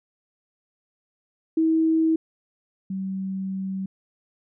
sine tone pair in turn, 321.8 / 191.34 Hz, E4 / G3, -42 / -42 cents, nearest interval major sixth, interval 900 cents, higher first, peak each -17 / -26 dBFS, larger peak first, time 1.57-2.16 / 2.9-3.86 s, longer second, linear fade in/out 5 ms, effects none

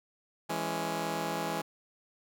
10% pulse chord, C# minor, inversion first, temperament just, 166.31 / 207.9 / 277.2 Hz, E3 / G#3 / C#4, +16 / +2 / 0 cents, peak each -27 / -29 / -31 dBFS, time 0.49-1.62 s, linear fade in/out 10 ms, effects none

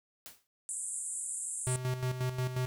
white noise with exponential decay, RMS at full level -44 dBFS, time 0.26-0.47 s, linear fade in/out 0 ms, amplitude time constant 45 ms
white band-pass noise, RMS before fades -38 dBFS, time 0.69-1.76 s, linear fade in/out 0 ms, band 7400 to 9900 Hz, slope 96 dB/octave
square tone with tremolo, 127.3 Hz, C3, 47 cents flat, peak -30 dBFS, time 1.67-2.66 s, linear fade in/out 0 ms, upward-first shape square, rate 5.6 Hz, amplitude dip 60%
effects none

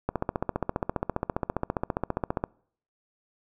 click train, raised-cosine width 1 ms, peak -12 dBFS, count 36, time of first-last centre 0.09-2.439 s, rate 14.9 Hz, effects noise-tail reverb RT60 0.6 s tail -26 dB re dry

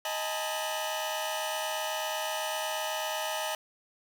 sawtooth tone cluster, 628 / 819 / 887 / 989 / 2957 Hz, D#5 / G#5 / A5 / B5 / F#7, +16 / -24 / +14 / +2 / -2 cents, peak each -31 / -35 / -33 / -40 / -35 dBFS, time 0.05-3.55 s, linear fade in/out 2 ms, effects 10-bit

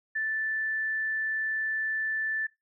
sine tone, 1759 Hz, A6, 1 cent flat, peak -27 dBFS, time 0.15-2.47 s, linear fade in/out 10 ms, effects noise-tail reverb RT60 0.2 s tail -21 dB re dry

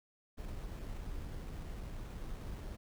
brown noise with sample-and-hold, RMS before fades -43 dBFS, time 0.37-2.77 s, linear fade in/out 20 ms, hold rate 4900 Hz, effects none

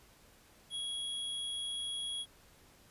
square tone, 3322 Hz, G#7, in tune, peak -37 dBFS, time 0.7-2.26 s, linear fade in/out 50 ms, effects pink hiss -62 dBFS RMS until 2.9 s + resampled to 32000 Hz

